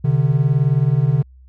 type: beating tone pair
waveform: triangle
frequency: 130.81 / 149.81 Hz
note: C3 / D3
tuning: 0 / +35 cents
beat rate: 19 Hz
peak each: -14 dBFS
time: 0.04-1.23 s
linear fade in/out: 10 ms
effects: added 64 Hz sine -42 dBFS peak until 1.48 s